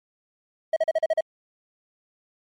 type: tone bursts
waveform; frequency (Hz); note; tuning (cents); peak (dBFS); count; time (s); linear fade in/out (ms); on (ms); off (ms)
triangle; 640; D#5; +49; -16; 7; 0.73-1.208; 5; 34; 40
effects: MP3 64 kbps